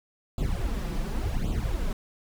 brown noise with flanger, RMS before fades -28 dBFS, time 0.38-1.93 s, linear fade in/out 2 ms, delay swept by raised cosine 0.26 to 6.06 ms, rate 0.9 Hz, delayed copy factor +0.9, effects none

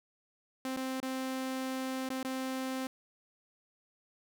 sawtooth tone with dropouts, 261.6 Hz, C4, in tune, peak -30 dBFS, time 0.65-2.87 s, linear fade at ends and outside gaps 2 ms, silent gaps 0.764-0.77 / 1.002-1.028 / 2.09-2.102 / 2.23-2.248 s, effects none

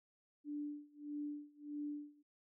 sine tone with tremolo, 293.7 Hz, D4, in tune, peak -39 dBFS, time 0.44-2.23 s, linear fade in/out 50 ms, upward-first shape sine, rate 1.6 Hz, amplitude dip 95%, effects none

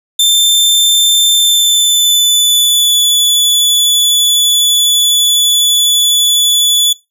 sawtooth tone with pitch glide, 3565 to 3448 Hz, A7 to A7, +22 to -36 cents, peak -4 dBFS, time 0.19-6.93 s, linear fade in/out 5 ms, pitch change -58 cents, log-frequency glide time 1.33-3 s, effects noise-tail reverb RT60 0.2 s tail -18 dB re dry

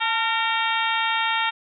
harmonic tone with a mistuned harmonic, 459.1 Hz, A#4, 26 cents flat, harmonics 2 / 3 / 4 / 5 / 6 / 7 / 8, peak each -25 / -27 / -28 / -29 / -30 / -30 / -31 dBFS, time 0-1.51 s, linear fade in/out 20 ms, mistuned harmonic 2, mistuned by -48 cents, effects none

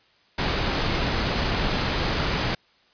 pink noise, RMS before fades -24 dBFS, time 0.38-2.55 s, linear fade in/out 5 ms, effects white hiss -60 dBFS RMS until 2.93 s + resampled to 11025 Hz

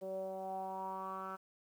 10% pulse tone with low-pass filter sweep, 190 Hz, F#3, 46 cents sharp, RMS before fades -42 dBFS, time 0.01-1.37 s, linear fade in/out 20 ms, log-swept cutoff 510 to 1400 Hz, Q 6.1, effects 11-bit

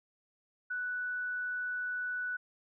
sine tone, 1483 Hz, F#6, 4 cents sharp, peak -33 dBFS, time 0.7-2.37 s, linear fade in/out 10 ms, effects none

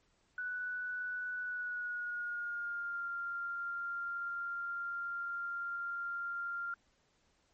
sine tone with pitch glide, 1483 to 1391.7 Hz, F#6 to F6, +4 to -6 cents, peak -36 dBFS, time 0.38-6.74 s, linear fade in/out 2 ms, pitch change -110 cents, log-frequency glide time 1.41-3.05 s, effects pink hiss -73 dBFS RMS until 7.53 s + MP3 32 kbps

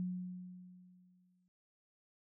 sine tone with exponential decay, 181.4 Hz, F#3, 34 cents flat, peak -34 dBFS, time 0-1.48 s, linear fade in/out 0 ms, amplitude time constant 320 ms, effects none

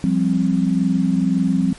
sine chord, F suspended second, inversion none, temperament just, 174.61 / 196.44 / 261.9 Hz, F3 / G3 / C4, 0 / +4 / +2 cents, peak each -19 dBFS, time 0.04-1.73 s, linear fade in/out 0 ms, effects pink hiss -42 dBFS RMS until 1.78 s + MP3 48 kbps

